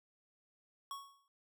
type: tone with exponential decay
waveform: square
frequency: 1108.7 Hz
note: C#6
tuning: in tune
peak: -40 dBFS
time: 0.91-1.28 s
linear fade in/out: 1 ms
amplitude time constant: 80 ms
effects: none